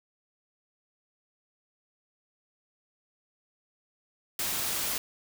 white noise, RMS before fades -31 dBFS, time 4.39-4.98 s, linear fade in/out 2 ms, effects none

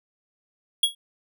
square tone with exponential decay, 3322 Hz, G#7, in tune, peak -14 dBFS, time 0.83-0.95 s, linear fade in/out 5 ms, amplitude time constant 26 ms, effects none

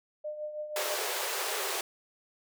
sine tone with tremolo, 604 Hz, D5, 48 cents sharp, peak -32 dBFS, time 0.24-0.96 s, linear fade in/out 10 ms, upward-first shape triangle, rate 6.2 Hz, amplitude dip 65%
pink high-pass noise, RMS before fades -33 dBFS, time 0.76-1.81 s, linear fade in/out 2 ms, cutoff 370 Hz, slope 96 dB/octave
effects none

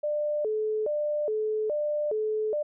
sine tone with vibrato, 507 Hz, B4, 45 cents sharp, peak -25 dBFS, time 0.03-2.63 s, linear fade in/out 10 ms, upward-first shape square, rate 1.2 Hz, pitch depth 280 cents each way, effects none

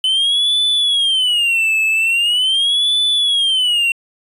triangle tone with vibrato, 3019 Hz, F#7, 34 cents sharp, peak -11 dBFS, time 0.04-3.92 s, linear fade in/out 2 ms, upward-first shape sine, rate 0.42 Hz, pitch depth 250 cents each way, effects resampled to 32000 Hz

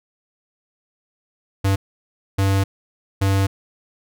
square tone bursts at uneven times, 97.5 Hz, G2, 9 cents flat, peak -16 dBFS, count 3, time 1.64-1.76 / 2.38-2.64 / 3.21-3.47 s, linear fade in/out 10 ms, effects none

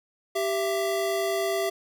square tone pair together, 390.9 / 668 Hz, G4 / E5, -5 / +23 cents, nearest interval major sixth, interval 928 cents, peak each -28 dBFS, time 0.35-1.7 s, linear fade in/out 10 ms, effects none

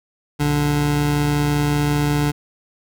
25% pulse tone pair together, 60.54 / 146.5 Hz, B1 / D3, -34 / -4 cents, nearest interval octave + minor third, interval 1530 cents, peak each -24 / -13 dBFS, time 0.39-2.32 s, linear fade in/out 20 ms, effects none

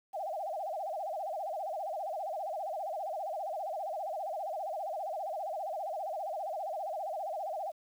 sine tone with vibrato, 701 Hz, F5, 6 cents sharp, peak -34 dBFS, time 0.13-7.72 s, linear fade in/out 20 ms, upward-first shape sine, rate 15 Hz, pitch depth 250 cents each way, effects 10-bit

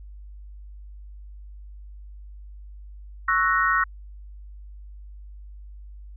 sine chord, F# dominant seventh, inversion second, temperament equal, 1108.7 / 1318.5 / 1480 / 1864.7 Hz, C#6 / E6 / F#6 / A#6, 0 / 0 / 0 / 0 cents, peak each -24 dBFS, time 3.28-3.84 s, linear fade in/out 5 ms, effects added 50 Hz sine -39 dBFS peak until 6.16 s

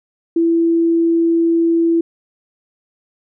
sine tone, 333.4 Hz, E4, 20 cents sharp, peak -11 dBFS, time 0.36-2.01 s, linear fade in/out 5 ms, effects none

